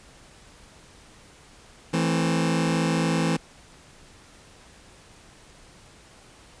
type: chord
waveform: sawtooth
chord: A minor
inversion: second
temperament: just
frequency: 165 / 220 / 264 Hz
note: E3 / A3 / C4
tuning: +2 / 0 / +16 cents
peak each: -19 / -24 / -24 dBFS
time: 1.93-3.37 s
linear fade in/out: 10 ms
effects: pink hiss -51 dBFS RMS until 6.6 s + resampled to 22050 Hz